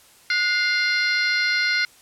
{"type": "harmonic tone with a mistuned harmonic", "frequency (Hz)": 698.5, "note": "F5", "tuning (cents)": 0, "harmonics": [2, 3, 4, 5, 6, 7, 8], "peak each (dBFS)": [-23, -22, -35, -36, -26, -32, -37], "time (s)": [0.3, 1.85], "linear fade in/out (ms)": 2, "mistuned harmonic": 2, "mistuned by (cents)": 72, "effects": ["white hiss -52 dBFS RMS until 2.01 s", "low-pass 12000 Hz 12 dB/octave"]}